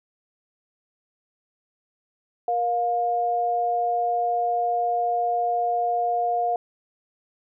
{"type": "tone pair together", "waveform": "sine", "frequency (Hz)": [473.6, 708], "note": ["A#4", "F5"], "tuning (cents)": [27, 23], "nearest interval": "perfect fifth", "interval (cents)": 696, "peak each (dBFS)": [-29, -21], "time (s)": [2.48, 6.56], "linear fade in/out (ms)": 2, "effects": []}